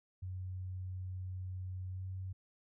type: tone with pitch glide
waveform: sine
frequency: 92.5 to 93.9 Hz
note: F#2 to F#2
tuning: 0 to +26 cents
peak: -39 dBFS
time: 0.22-2.33 s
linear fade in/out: 10 ms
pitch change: +26 cents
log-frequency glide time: 1.9-2.04 s
effects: none